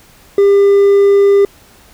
triangle tone with hard clipping, 400 Hz, G4, 35 cents sharp, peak -6 dBFS, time 0.38-1.45 s, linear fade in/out 2 ms, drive 5 dB, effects pink hiss -44 dBFS RMS until 1.93 s

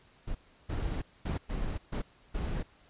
brown noise bursts at uneven times, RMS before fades -33 dBFS, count 6, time 0.27-0.35 / 0.69-1.02 / 1.25-1.38 / 1.49-1.78 / 1.92-2.02 / 2.34-2.63 s, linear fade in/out 10 ms, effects pink hiss -62 dBFS RMS until 2.89 s + resampled to 8000 Hz

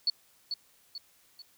sine tone with echo, 4435 Hz, C#8, in tune, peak -23 dBFS, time 0.07-0.1 s, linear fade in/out 2 ms, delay 440 ms, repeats 3, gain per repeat -7 dB, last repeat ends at 1.42 s, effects white hiss -64 dBFS RMS until 1.57 s

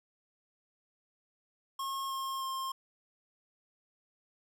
square tone with pitch steps, 1082 / 1072.7 / 1063.4 Hz, C#6 / C6 / C6, -42 / +43 / +28 cents, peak -35 dBFS, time 1.79-2.72 s, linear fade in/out 5 ms, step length 310 ms, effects none

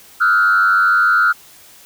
sine tone with frequency modulation, 1397 Hz, F6, in tune, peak -9 dBFS, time 0.2-1.33 s, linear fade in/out 20 ms, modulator 92.9 Hz, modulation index 1, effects tanh soft clip ceiling -6 dBFS + white hiss -44 dBFS RMS until 1.85 s

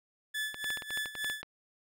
30% pulse tone with tremolo, 1731 Hz, A6, 29 cents flat, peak -29 dBFS, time 0.34-1.42 s, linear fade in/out 10 ms, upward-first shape sine, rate 3.5 Hz, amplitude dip 80%
clicks, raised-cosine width 0.3 ms, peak -24 dBFS, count 12, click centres 0.544 / 0.643 / 0.704 / 0.773 / 0.822 / 0.906 / 0.974 / 1.058 / 1.153 / 1.245 / 1.299 / 1.43 s
effects none

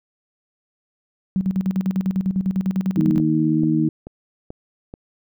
sine tone with tremolo, 189.5 Hz, F#3, 42 cents sharp, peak -16 dBFS, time 1.36-3.18 s, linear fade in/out 0 ms, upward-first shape square, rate 10 Hz, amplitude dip 75%
harmonic tone, 78.3 Hz, D#2, 11 cents sharp, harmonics 2 / 3 / 4, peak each -21 / -22 / -18 dBFS, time 2.97-3.89 s, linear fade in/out 5 ms
click train, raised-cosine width 2 ms, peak -21 dBFS, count 5, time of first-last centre 3.2-4.939 s, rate 2.3 Hz
effects none

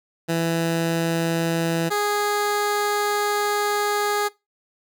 15% pulse tone pair in turn, 166 / 413.6 Hz, E3 / G#4, +12 / -7 cents, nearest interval octave + major third, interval 1581 cents, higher second, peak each -14 dBFS, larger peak neither, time 0.28-1.9 / 1.9-4.29 s, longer second, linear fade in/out 20 ms, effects noise-tail reverb RT60 0.2 s tail -20 dB re dry

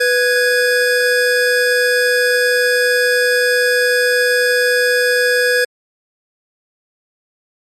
square tone pair together, 493.9 / 1661.2 Hz, B4 / G#6, 0 / 0 cents, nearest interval octave + major sixth, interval 2100 cents, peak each -15 dBFS, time 0-5.65 s, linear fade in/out 10 ms, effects low-pass 11000 Hz 12 dB/octave + MP3 64 kbps

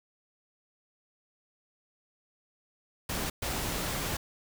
pink noise bursts at uneven times, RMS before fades -33 dBFS, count 2, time 3.09-3.3 / 3.42-4.17 s, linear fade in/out 5 ms, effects none

